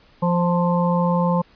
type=harmonic tone with a mistuned harmonic; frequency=174.61 Hz; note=F3; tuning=in tune; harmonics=1 / 3 / 5 / 6; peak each=-18 / -23 / -25 / -26 dBFS; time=0.22-1.42 s; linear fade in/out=10 ms; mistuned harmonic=5; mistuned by=+21 cents; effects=pink hiss -54 dBFS RMS until 1.55 s + resampled to 11025 Hz